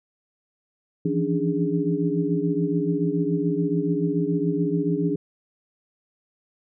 sine tone cluster, 164.4 / 171.4 / 281.6 / 297.3 / 411.6 Hz, E3 / F3 / C#4 / D4 / G#4, -4 / -32 / +27 / +21 / -16 cents, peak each -27 dBFS, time 1.05-5.16 s, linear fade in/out 5 ms, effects none

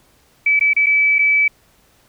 sine tone with dropouts, 2300 Hz, D7, 37 cents flat, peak -11 dBFS, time 0.46-1.48 s, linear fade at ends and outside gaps 5 ms, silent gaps 0.594-0.609 / 0.734-0.764 / 0.861-0.866 / 1.185-1.19 s, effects pink hiss -55 dBFS RMS until 2.08 s

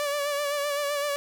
sawtooth tone with vibrato, 577 Hz, D5, 31 cents flat, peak -22 dBFS, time 0-1.16 s, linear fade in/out 0 ms, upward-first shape sine, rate 7.8 Hz, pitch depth 40 cents each way, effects none

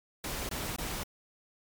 pink noise bursts, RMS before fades -36 dBFS, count 3, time 0.24-1.034 s, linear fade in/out 2 ms, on 250 ms, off 22 ms, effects MP3 96 kbps

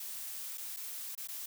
blue noise with dropouts, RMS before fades -42 dBFS, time 0-1.46 s, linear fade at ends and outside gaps 5 ms, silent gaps 0.575-0.579 / 0.764-0.769 / 1.152-1.176 / 1.274-1.285 s, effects none

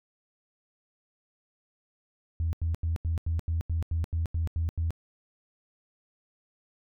sine tone bursts, 82.41 Hz, E2, in tune, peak -24 dBFS, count 12, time 2.4-4.906 s, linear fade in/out 0 ms, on 130 ms, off 86 ms, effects tanh soft clip ceiling -21 dBFS

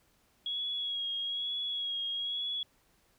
sine tone with vibrato, 3322 Hz, G#7, in tune, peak -32 dBFS, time 0.46-2.63 s, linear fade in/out 2 ms, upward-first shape sine, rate 1.1 Hz, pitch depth 31 cents each way, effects pink hiss -69 dBFS RMS until 3.18 s

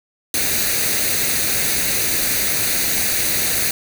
white noise with comb filter, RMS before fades -19 dBFS, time 0.34-3.71 s, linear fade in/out 2 ms, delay 0.47 ms, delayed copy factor +0.6, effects none

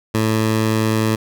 15% pulse tone, 110.1 Hz, A2, 2 cents sharp, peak -9 dBFS, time 0.14-1.16 s, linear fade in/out 10 ms, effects none

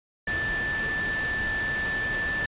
sine tone in noise, 1760 Hz, A6, in tune, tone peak -26 dBFS, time 0.27-2.46 s, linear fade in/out 5 ms, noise pink, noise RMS -34 dBFS, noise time 0.27-2.46 s, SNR +5 dB, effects resampled to 8000 Hz

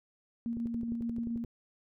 sine tone with tremolo, 233.1 Hz, A#3, in tune, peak -31 dBFS, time 0.46-1.44 s, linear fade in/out 0 ms, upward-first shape square, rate 7.1 Hz, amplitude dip 25%
click train, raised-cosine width 3 ms, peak -30 dBFS, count 11, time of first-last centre 0.57-1.447 s, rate 11.4 Hz
effects none

